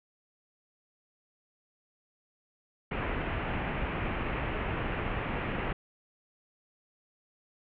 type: low-pass noise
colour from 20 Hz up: pink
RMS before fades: -33 dBFS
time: 2.91-5.73 s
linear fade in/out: 5 ms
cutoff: 2800 Hz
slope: 48 dB/octave
effects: none